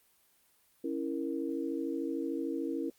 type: chord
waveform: sine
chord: A# diminished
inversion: first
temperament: equal with one note detuned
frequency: 276.2 / 329.6 / 466.2 Hz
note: C#4 / E4 / A#4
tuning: -6 / 0 / 0 cents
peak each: -36 / -35 / -39 dBFS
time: 0.84-2.9 s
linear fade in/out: 5 ms
effects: white hiss -68 dBFS RMS until 2.98 s + Opus 32 kbps